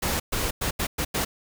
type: noise bursts at uneven times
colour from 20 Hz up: pink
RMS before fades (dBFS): -26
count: 6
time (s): 0.02-0.2 / 0.32-0.51 / 0.61-0.71 / 0.79-0.87 / 0.98-1.05 / 1.14-1.25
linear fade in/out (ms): 10
effects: none